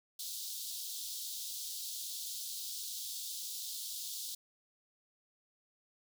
pink high-pass noise, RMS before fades -42 dBFS, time 0.19-4.35 s, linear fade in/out 5 ms, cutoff 3500 Hz, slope 48 dB/octave, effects none

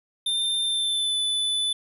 square tone with pitch glide, 3592 to 3494 Hz, A7 to A7, +35 to -13 cents, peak -23 dBFS, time 0.26-1.73 s, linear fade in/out 5 ms, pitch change -48 cents, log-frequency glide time 0.62-1.18 s, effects resampled to 32000 Hz

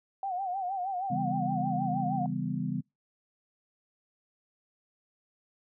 sine tone with vibrato, 751 Hz, F#5, 26 cents sharp, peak -30 dBFS, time 0.23-2.26 s, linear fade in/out 2 ms, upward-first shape sine, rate 6.4 Hz, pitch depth 98 cents each way
sine chord, C# half-diminished seventh, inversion none, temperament just, 138.59 / 166.31 / 199.57 / 249.5 Hz, C#3 / E3 / G3 / B3, 0 / +16 / +31 / +18 cents, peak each -35 dBFS, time 1.1-2.81 s, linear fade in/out 10 ms
effects noise-tail reverb RT60 0.2 s tail -24 dB re dry

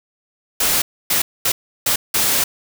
white noise bursts at uneven times, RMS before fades -17 dBFS, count 5, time 0.6-0.82 / 1.1-1.22 / 1.45-1.52 / 1.86-1.96 / 2.14-2.44 s, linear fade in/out 5 ms, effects none

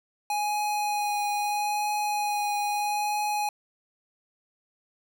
square tone with vibrato, 830.6 Hz, G#5, in tune, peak -26 dBFS, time 0.3-3.49 s, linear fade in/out 2 ms, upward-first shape triangle, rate 0.77 Hz, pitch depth 15 cents each way, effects none

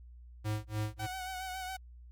square tone with tremolo, 106.9 Hz, A2, 49 cents flat, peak -31 dBFS, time 0.44-1.07 s, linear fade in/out 20 ms, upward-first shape sine, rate 3.4 Hz, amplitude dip 100%
sawtooth tone with vibrato, 748 Hz, F#5, 19 cents sharp, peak -34 dBFS, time 0.99-1.77 s, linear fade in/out 10 ms, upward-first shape sine, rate 7.2 Hz, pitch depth 37 cents each way
effects added 60 Hz sine -49 dBFS peak until 2.11 s + MP3 96 kbps

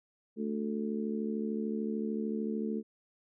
harmonic tone, 73.42 Hz, D2, in tune, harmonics 3 / 4 / 5 / 6, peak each -33 / -41 / -40 / -39 dBFS, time 0.36-2.83 s, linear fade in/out 50 ms, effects none

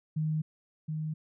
sine tone with echo, 155.56 Hz, D#3, in tune, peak -27 dBFS, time 0.16-0.42 s, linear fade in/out 10 ms, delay 720 ms, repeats 1, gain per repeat -4 dB, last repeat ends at 1.14 s, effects none

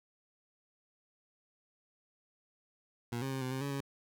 20% pulse tone with pitch steps, 118.9 / 134.6 / 133.2 / 128.4 / 132.1 / 140.8 / 138.6 Hz, A#2 / C3 / C3 / C3 / C3 / C#3 / C#3, +35 / +49 / +31 / -32 / +17 / +27 / 0 cents, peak -30 dBFS, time 3.12-3.806 s, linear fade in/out 5 ms, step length 98 ms, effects none

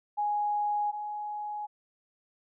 sine tone pair in turn, 830.6 / 836.9 Hz, G#5 / G#5, 0 / +13 cents, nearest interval unison, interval 13 cents, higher second, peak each -26 / -33 dBFS, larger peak first, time 0.17-0.92 / 0.92-1.67 s, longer neither, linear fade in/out 20 ms, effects none

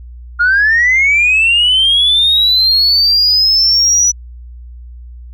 sine linear sweep, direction up, 1396.9 to 5930 Hz, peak -6 dBFS, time 0.39-4.12 s, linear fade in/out 20 ms, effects tanh soft clip ceiling -4 dBFS + added 60 Hz sine -29 dBFS peak until 5.33 s

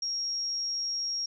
sine tone, 5588 Hz, F8, in tune, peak -29 dBFS, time 0.02-1.26 s, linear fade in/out 5 ms, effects none

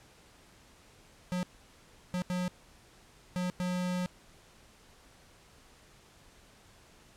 square tone bursts at uneven times, 180.5 Hz, F#3, 43 cents flat, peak -31 dBFS, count 5, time 1.32-1.43 / 2.14-2.22 / 2.3-2.48 / 3.36-3.5 / 3.6-4.06 s, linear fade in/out 0 ms, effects pink hiss -59 dBFS RMS until 7.16 s + low-pass 10000 Hz 12 dB/octave

